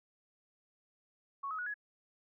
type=tone with pitch steps; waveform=sine; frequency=1108.7 / 1273.6 / 1462.9 / 1680.5 Hz; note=C#6 / D#6 / F#6 / G#6; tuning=0 / +40 / -20 / +20 cents; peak=-36 dBFS; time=1.43-1.742 s; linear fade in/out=10 ms; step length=78 ms; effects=none